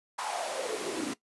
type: noise with high-pass filter sweep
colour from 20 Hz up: pink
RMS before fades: -34 dBFS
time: 0.18-1.14 s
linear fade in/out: 10 ms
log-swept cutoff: 940 to 250 Hz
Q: 5.9
effects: noise-tail reverb RT60 0.1 s tail -17 dB re dry + resampled to 24000 Hz

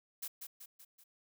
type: noise with echo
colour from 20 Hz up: blue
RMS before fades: -41 dBFS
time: 0.22-0.28 s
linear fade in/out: 10 ms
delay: 190 ms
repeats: 4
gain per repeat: -5 dB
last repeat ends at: 1.04 s
effects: none

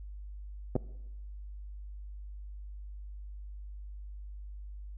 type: clicks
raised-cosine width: 2 ms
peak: -16 dBFS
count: 2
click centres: 0.755 / 0.763 s
effects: noise-tail reverb RT60 1.0 s tail -20 dB re dry + added 50 Hz sine -41 dBFS peak until 4.97 s

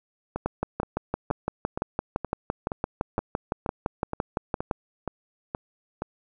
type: two click trains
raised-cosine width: 1 ms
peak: -11 / -15 dBFS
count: 26 / 13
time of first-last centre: 0.46-4.712 / 0.36-6.02 s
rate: 5.88 / 2.12 Hz
effects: none

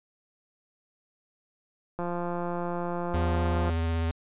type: click train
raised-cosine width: 1 ms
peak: -19 dBFS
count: 298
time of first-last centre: 1.99-3.697 s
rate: 174 Hz
type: tone with vibrato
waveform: square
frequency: 82.41 Hz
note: E2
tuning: in tune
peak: -26 dBFS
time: 3.14-4.11 s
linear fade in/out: 0 ms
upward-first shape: square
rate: 16 Hz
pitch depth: 12 cents each way
effects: resampled to 8000 Hz

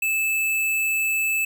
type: tone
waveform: square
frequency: 2622 Hz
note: E7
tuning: 10 cents flat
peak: -21 dBFS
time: 0.02-1.45 s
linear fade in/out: 5 ms
effects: none

